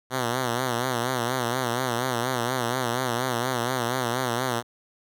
5% pulse tone with vibrato, 123.7 Hz, B2, 3 cents sharp, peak -13 dBFS, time 0.1-4.63 s, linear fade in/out 50 ms, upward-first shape sine, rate 4.2 Hz, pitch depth 100 cents each way, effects none

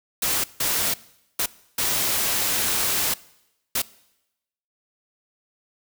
white noise bursts at uneven times, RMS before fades -23 dBFS, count 5, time 0.22-0.44 / 0.6-0.94 / 1.39-1.46 / 1.78-3.14 / 3.75-3.82 s, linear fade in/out 5 ms, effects noise-tail reverb RT60 0.9 s tail -21 dB re dry

